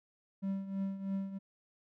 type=tone with tremolo; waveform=triangle; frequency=194.5 Hz; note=G3; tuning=13 cents flat; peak=-29 dBFS; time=0.42-1.39 s; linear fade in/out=20 ms; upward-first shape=triangle; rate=3.1 Hz; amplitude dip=75%; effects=none